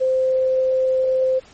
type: tone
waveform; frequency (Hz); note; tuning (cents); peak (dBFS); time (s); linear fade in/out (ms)
sine; 520; C5; -11; -15; 0-1.4; 20
effects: pink hiss -48 dBFS RMS until 1.53 s + MP3 32 kbps